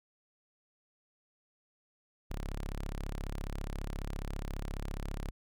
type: tone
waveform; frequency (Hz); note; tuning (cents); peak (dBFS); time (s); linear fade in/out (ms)
sawtooth; 34.65; C#1; 0; -32; 2.3-5.31; 10
effects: none